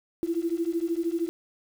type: beating tone pair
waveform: sine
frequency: 329.6 / 342.6 Hz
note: E4 / F4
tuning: 0 / -33 cents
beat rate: 13 Hz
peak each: -28 dBFS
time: 0.23-1.29 s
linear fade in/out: 0 ms
effects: 8-bit